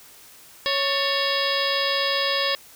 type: harmonic tone with a mistuned harmonic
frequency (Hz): 554.4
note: C#5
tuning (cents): 0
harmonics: 1 / 2 / 3 / 4 / 5 / 6 / 7 / 8 / 9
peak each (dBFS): -27 / -29 / -28 / -33 / -31 / -28 / -30 / -33 / -29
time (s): 0.66-2.55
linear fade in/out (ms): 0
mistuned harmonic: 3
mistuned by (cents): +110
effects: white hiss -48 dBFS RMS until 2.75 s